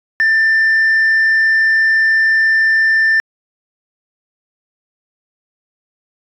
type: tone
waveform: sine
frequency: 1783 Hz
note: A6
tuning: 22 cents sharp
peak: -7 dBFS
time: 0.2-3.2 s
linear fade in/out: 0 ms
effects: tanh soft clip ceiling -8 dBFS